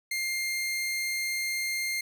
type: tone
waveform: sawtooth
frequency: 2112 Hz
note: C7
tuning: 16 cents sharp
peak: -25 dBFS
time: 0.11-2.01 s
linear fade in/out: 5 ms
effects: none